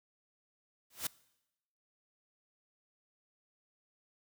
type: noise with exponential growth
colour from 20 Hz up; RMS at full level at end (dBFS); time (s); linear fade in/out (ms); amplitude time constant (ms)
white; -31; 0.9-1.07; 5; 36
effects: noise-tail reverb RT60 0.9 s tail -22 dB re dry